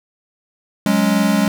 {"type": "chord", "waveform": "square", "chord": "F# suspended second", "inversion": "none", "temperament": "equal", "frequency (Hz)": [185, 207.7, 277.2], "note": ["F#3", "G#3", "C#4"], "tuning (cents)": [0, 0, 0], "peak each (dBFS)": [-20, -16, -21], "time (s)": [0.86, 1.48], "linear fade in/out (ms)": 2, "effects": []}